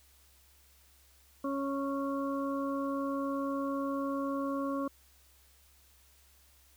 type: harmonic tone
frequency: 276.2 Hz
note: C#4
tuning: 6 cents flat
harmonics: 1 / 2 / 4 / 5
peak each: -33 / -37 / -38 / -49 dBFS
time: 1.44-4.88 s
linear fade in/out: 5 ms
effects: added 67 Hz sine -64 dBFS peak until 6.76 s + white hiss -64 dBFS RMS until 6.76 s